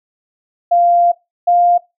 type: tone pair in turn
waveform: sine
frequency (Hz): 695 / 701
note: F5 / F5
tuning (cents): -9 / +6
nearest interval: unison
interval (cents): 15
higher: second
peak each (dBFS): -8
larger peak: neither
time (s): 0.71-1.12 / 1.47-1.78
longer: first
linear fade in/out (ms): 10
effects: noise-tail reverb RT60 0.2 s tail -20 dB re dry